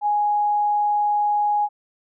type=tone; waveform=sine; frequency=830.6 Hz; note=G#5; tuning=in tune; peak=-17 dBFS; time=0.01-1.69 s; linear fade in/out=50 ms; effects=none